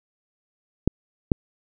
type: clicks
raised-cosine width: 3 ms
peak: -4 dBFS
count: 2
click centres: 0.876 / 1.318 s
effects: none